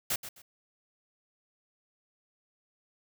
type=noise with echo; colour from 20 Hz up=white; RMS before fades=-30 dBFS; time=0.1-0.16 s; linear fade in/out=5 ms; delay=130 ms; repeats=2; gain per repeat=-12 dB; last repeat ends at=0.42 s; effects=none